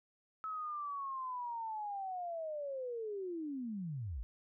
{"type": "linear sweep", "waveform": "sine", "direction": "down", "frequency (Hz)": [1298, 47.88], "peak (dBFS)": -38, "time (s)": [0.44, 4.23], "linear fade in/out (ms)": 0, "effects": []}